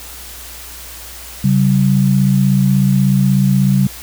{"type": "tone pair together", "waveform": "sine", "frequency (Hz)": [136.3, 192.76], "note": ["C#3", "G3"], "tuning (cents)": [-29, -29], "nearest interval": "tritone", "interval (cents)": 600, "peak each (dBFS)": -12, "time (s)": [1.44, 3.87], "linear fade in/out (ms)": 5, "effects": ["added 60 Hz sine -37 dBFS peak until 4.02 s", "white hiss -33 dBFS RMS until 4.02 s"]}